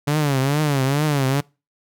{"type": "tone with vibrato", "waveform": "sawtooth", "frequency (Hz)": 142.1, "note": "C#3", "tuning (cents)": 43, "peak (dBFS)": -13, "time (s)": [0.07, 1.41], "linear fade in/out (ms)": 10, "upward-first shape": "triangle", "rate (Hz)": 2.3, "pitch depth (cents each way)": 160, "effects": ["noise-tail reverb RT60 0.3 s tail -25 dB re dry"]}